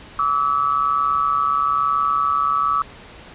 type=tone pair together; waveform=sine; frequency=1152 / 1293.1 Hz; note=D6 / E6; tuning=-34 / -34 cents; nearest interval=major second; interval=200 cents; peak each=-19 dBFS; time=0.19-2.82 s; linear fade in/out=2 ms; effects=pink hiss -41 dBFS RMS until 3.34 s + resampled to 8000 Hz